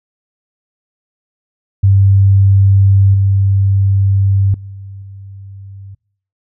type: tone with level steps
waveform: sine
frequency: 98 Hz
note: G2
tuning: in tune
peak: -5 / -8 / -27 / -29 dBFS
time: 1.83-5.95 s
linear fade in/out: 10 ms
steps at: 3.14 / 4.54 / 5.02 s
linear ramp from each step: 2 ms
effects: noise-tail reverb RT60 0.6 s tail -25 dB re dry